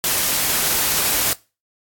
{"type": "noise", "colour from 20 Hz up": "white", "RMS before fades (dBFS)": -19, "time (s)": [0.04, 1.33], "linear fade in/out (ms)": 0, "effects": ["noise-tail reverb RT60 0.3 s tail -21 dB re dry", "AAC 64 kbps"]}